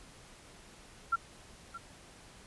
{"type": "tone with echo", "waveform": "sine", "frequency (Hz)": 1365, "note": "F6", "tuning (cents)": -40, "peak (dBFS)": -25, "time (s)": [1.12, 1.16], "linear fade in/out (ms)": 10, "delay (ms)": 620, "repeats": 1, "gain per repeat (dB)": -15, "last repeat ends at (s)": 1.78, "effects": ["pink hiss -55 dBFS RMS until 2.46 s", "resampled to 24000 Hz"]}